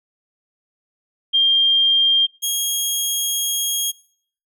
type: tone pair in turn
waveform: sine / 15% pulse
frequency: 3197 / 3272 Hz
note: G7 / G#7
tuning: +33 / -26 cents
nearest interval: unison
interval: 41 cents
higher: second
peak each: -12 dBFS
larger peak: neither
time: 1.33-2.27 / 2.42-3.92 s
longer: second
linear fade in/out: 20 ms
effects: noise-tail reverb RT60 0.6 s tail -25 dB re dry